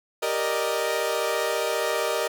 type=chord; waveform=sawtooth; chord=Eb major seventh; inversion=first; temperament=equal; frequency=392 / 466.2 / 587.3 / 622.3 Hz; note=G4 / Bb4 / D5 / Eb5; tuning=0 / 0 / 0 / 0 cents; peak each=-28 / -24 / -27 / -24 dBFS; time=0.22-2.28 s; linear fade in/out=10 ms; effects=none